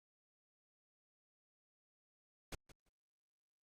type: noise with echo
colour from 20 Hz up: pink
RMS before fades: -44 dBFS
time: 2.52-2.55 s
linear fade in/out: 5 ms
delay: 170 ms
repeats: 2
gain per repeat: -15 dB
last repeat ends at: 2.89 s
effects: low-pass 10000 Hz 12 dB/octave + Opus 48 kbps